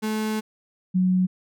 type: tone pair in turn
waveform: 35% pulse / sine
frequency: 216.4 / 184.19 Hz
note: A3 / F#3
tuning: -29 / -8 cents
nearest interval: minor third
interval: 279 cents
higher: first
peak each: -22 / -17 dBFS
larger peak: second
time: 0.02-0.41 / 0.94-1.27 s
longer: first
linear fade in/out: 20 ms
effects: none